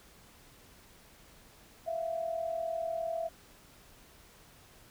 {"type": "tone pair together", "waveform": "sine", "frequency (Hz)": [658.5, 698.5], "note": ["E5", "F5"], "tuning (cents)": [-2, 0], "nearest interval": "minor second", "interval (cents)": 102, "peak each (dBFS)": [-33, -38], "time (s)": [1.86, 3.29], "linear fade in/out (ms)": 20, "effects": ["pink hiss -58 dBFS RMS until 4.9 s"]}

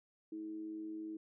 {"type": "tone with amplitude modulation", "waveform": "sine", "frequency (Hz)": 320.2, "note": "D#4", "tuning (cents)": 50, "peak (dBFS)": -39, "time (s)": [0.32, 1.17], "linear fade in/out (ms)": 5, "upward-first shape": "sine", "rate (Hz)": 103, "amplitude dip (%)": 45, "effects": []}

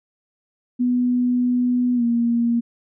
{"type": "tone with pitch glide", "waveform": "sine", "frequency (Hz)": [246.9, 235.1], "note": ["B3", "A#3"], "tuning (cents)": [0, 15], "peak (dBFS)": -16, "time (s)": [0.79, 2.61], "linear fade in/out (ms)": 20, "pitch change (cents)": -85, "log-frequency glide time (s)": [1.95, 2.03], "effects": []}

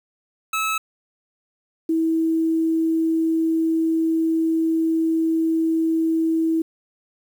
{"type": "tone pair in turn", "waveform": ["25% pulse", "sine"], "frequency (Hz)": [1300, 324.4], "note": ["E6", "E4"], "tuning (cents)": [-24, -28], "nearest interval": "2 octaves", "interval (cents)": 2404, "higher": "first", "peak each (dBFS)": -17, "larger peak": "neither", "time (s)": [[0.53, 0.78], [1.89, 6.62]], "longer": "second", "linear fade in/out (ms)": 5, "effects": ["8-bit"]}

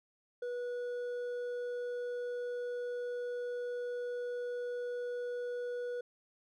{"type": "tone with hard clipping", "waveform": "triangle", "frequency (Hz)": 487.7, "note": "B4", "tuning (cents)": -22, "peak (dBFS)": -37, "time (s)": [0.42, 6.01], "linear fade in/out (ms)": 5, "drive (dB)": 8, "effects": []}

